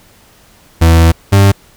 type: tone pair in turn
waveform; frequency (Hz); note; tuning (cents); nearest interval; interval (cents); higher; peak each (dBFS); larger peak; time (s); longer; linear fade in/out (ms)
40% pulse; 82.41 / 98.98; E2 / G2; 0 / +17; minor third; 317; second; -3; neither; 0.81-1.12 / 1.32-1.52; first; 10
effects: pink hiss -45 dBFS RMS until 1.76 s